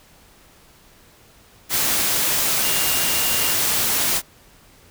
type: tone in noise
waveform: sine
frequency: 2812 Hz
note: F7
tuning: 11 cents sharp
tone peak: -29 dBFS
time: 2.61-3.55 s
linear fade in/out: 50 ms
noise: white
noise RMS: -20 dBFS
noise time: 1.69-4.22 s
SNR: -12 dB
effects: pink hiss -51 dBFS RMS until 4.9 s